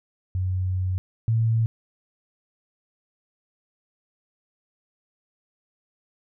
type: tone pair in turn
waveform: sine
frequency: 92.5 / 113.21 Hz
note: F#2 / A2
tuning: 0 / +50 cents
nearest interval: minor third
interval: 350 cents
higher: second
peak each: -22 / -18 dBFS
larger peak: second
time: 0.35-0.98 / 1.28-1.66 s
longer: first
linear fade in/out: 0 ms
effects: none